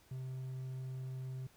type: tone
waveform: triangle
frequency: 130 Hz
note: C3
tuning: 11 cents flat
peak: -38 dBFS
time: 0.11-1.47 s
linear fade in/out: 5 ms
effects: pink hiss -66 dBFS RMS until 1.56 s